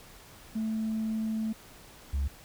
sine tone pair in turn, 220.1 / 69.33 Hz, A3 / C#2, +1 / +1 cents, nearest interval octave + minor sixth, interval 2000 cents, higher first, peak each -27 / -24 dBFS, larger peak second, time 0.55-1.53 / 2.13-2.28 s, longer first, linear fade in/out 10 ms, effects tanh soft clip ceiling -25 dBFS + pink hiss -52 dBFS RMS until 2.44 s

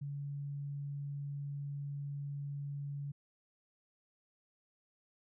sine tone, 142.2 Hz, C#3, 45 cents sharp, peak -38 dBFS, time 0.01-3.12 s, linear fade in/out 10 ms, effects none

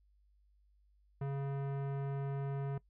sine tone with tanh clipping, 138.59 Hz, C#3, in tune, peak -37 dBFS, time 1.21-2.78 s, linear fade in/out 5 ms, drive 18 dB, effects noise-tail reverb RT60 0.1 s tail -21 dB re dry + added 50 Hz sine -66 dBFS peak until 2.89 s

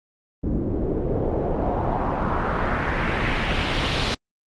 pink noise with low-pass filter sweep, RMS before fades -23 dBFS, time 0.43-4.15 s, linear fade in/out 10 ms, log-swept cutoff 290 to 4300 Hz, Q 1.9, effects Opus 32 kbps

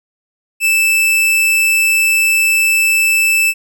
45% pulse tone, 2637 Hz, E7, in tune, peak -10 dBFS, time 0.6-3.54 s, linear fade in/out 50 ms, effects none

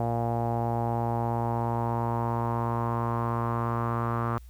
sawtooth tone with low-pass filter sweep, 117 Hz, A#2, 7 cents sharp, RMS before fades -28 dBFS, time 0-4.38 s, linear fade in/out 0 ms, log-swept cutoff 750 to 1200 Hz, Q 4.8, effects added 60 Hz sine -44 dBFS peak until 4.49 s + white hiss -63 dBFS RMS until 4.49 s

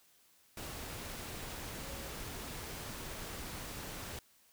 sine tone in noise, 549 Hz, C#5, 17 cents flat, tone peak -52 dBFS, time 1.82-2.09 s, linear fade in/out 2 ms, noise pink, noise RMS -44 dBFS, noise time 0.57-4.19 s, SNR -11 dB, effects white hiss -67 dBFS RMS until 4.52 s

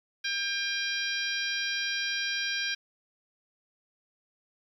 harmonic tone with a mistuned harmonic, 800 Hz, G5, 35 cents sharp, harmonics 2 / 3 / 4 / 5 / 6 / 7, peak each -33 / -35 / -36 / -37 / -38 / -38 dBFS, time 0.24-2.75 s, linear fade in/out 10 ms, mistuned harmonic 5, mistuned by -21 cents, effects 10-bit

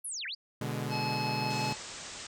sine linear two-way sweep, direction down then up, 11540 to 1480 to 5010 Hz, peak -35 dBFS, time 0.04-0.35 s, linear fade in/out 10 ms, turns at 0.26 s
sawtooth chord, G# diminished, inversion first, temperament equal, 123.47 / 146.83 / 207.7 Hz, B2 / D3 / G#3, 0 / 0 / 0 cents, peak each -32 / -33 / -35 dBFS, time 0.61-1.73 s, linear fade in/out 5 ms
harmonic tone, 859 Hz, A5, 42 cents flat, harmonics 1 / 3 / 5 / 6, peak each -34 / -38 / -41 / -42 dBFS, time 0.89-1.76 s, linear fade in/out 50 ms
white low-pass noise, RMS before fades -44 dBFS, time 1.5-2.27 s, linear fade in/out 5 ms, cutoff 8300 Hz, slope 96 dB/octave
effects none

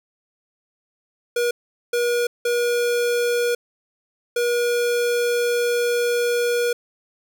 square tone bursts at uneven times, 480 Hz, B4, 49 cents flat, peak -19 dBFS, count 4, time 1.36-1.51 / 1.93-2.27 / 2.45-3.55 / 4.36-6.73 s, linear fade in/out 5 ms, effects none

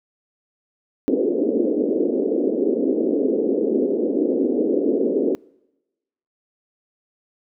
white band-pass noise, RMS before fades -20 dBFS, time 1.08-5.35 s, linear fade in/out 0 ms, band 240 to 480 Hz, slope 48 dB/octave, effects noise-tail reverb RT60 1.0 s tail -26 dB re dry

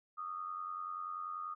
sine tone with amplitude modulation, 1235 Hz, D#6, 13 cents flat, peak -36 dBFS, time 0.17-1.55 s, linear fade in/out 20 ms, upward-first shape sine, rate 90.3 Hz, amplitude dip 65%, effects none

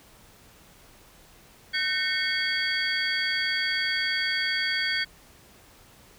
sine tone cluster, 1521 / 1826 / 2186 / 3306 / 4586 Hz, F#6 / A#6 / C#7 / G#7 / D8, +47 / -36 / -25 / -9 / -42 cents, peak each -30 dBFS, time 1.73-5.05 s, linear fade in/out 20 ms, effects tanh soft clip ceiling -15 dBFS + pink hiss -54 dBFS RMS until 6.18 s

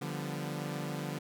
sawtooth chord, G dominant seventh, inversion second, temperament equal, 146.83 / 174.61 / 196 / 246.9 Hz, D3 / F3 / G3 / B3, 0 / 0 / 0 / 0 cents, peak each -34 / -37 / -40 / -40 dBFS, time 0.01-1.19 s, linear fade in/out 10 ms, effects none

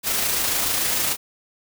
white noise with amplitude modulation, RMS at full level -21 dBFS, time 0.03-1.17 s, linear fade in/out 50 ms, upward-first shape sine, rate 26.9 Hz, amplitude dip 30%, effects none

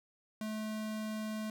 square tone, 216.1 Hz, A3, 31 cents flat, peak -37 dBFS, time 0.41-1.5 s, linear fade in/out 2 ms, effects none

